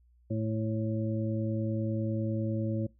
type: harmonic tone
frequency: 110 Hz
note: A2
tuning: in tune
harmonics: 1 / 2 / 3 / 5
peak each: -31 / -34 / -36 / -38 dBFS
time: 0.3-2.87 s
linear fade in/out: 10 ms
effects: noise-tail reverb RT60 0.2 s tail -22 dB re dry + added 60 Hz sine -60 dBFS peak until 2.99 s